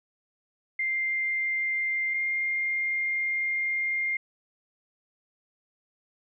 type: tone pair in turn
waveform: sine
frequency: 2098 / 2114 Hz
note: C7 / C7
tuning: +4 / +17 cents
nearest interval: unison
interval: 13 cents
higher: second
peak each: -25 dBFS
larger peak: neither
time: 0.79-2.14 / 2.14-4.17 s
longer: second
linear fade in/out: 5 ms
effects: none